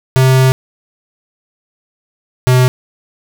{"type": "tone pair in turn", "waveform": "square", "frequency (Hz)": [130.81, 127.09], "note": ["C3", "C3"], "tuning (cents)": [0, -50], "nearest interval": "unison", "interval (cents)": 50, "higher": "first", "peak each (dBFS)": -7, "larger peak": "neither", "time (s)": [[0.16, 0.52], [2.47, 2.68]], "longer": "first", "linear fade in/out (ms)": 0, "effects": []}